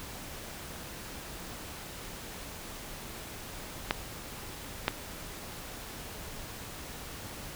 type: clicks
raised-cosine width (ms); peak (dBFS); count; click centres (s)
0.3; -9; 2; 3.909 / 4.881
effects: pink hiss -43 dBFS RMS until 7.55 s